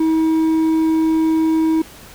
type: tone with hard clipping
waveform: triangle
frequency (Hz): 320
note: D#4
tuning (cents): +49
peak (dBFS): -14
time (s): 0-1.82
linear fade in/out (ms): 5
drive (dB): 7
effects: pink hiss -40 dBFS RMS until 2.14 s